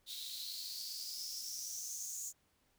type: noise with high-pass filter sweep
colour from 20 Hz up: white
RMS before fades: -44 dBFS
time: 0.06-2.33 s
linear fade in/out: 50 ms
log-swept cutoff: 3700 to 7000 Hz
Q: 8.4
effects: pink hiss -75 dBFS RMS until 2.78 s